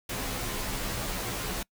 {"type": "noise with comb filter", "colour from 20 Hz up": "pink", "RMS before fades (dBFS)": -33, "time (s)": [0.09, 1.63], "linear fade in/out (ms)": 5, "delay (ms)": 13, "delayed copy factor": -0.9, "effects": ["noise-tail reverb RT60 0.1 s tail -25 dB re dry"]}